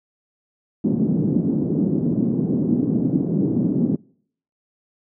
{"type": "band-pass noise", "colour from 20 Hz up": "white", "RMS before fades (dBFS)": -20, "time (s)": [0.84, 3.96], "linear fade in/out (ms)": 5, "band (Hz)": [160, 280], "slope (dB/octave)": 24, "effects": ["noise-tail reverb RT60 0.6 s tail -25 dB re dry"]}